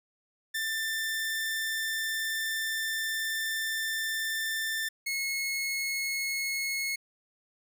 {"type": "tone pair in turn", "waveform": "sawtooth", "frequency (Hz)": [1781, 2176], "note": ["A6", "C#7"], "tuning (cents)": [21, -33], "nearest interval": "minor third", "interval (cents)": 346, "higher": "second", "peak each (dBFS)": -26, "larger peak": "neither", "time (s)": [[0.54, 4.89], [5.06, 6.96]], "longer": "first", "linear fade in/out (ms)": 10, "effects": []}